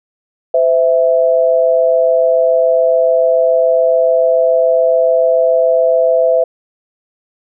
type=tone pair together; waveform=sine; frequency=511 / 658 Hz; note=C5 / E5; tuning=-41 / -3 cents; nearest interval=major third; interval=438 cents; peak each=-11 dBFS; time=0.54-6.44 s; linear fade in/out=5 ms; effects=none